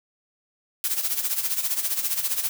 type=noise with tremolo; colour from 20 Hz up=blue; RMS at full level=-23 dBFS; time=0.84-2.49 s; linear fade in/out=0 ms; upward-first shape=sine; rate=15 Hz; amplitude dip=70%; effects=none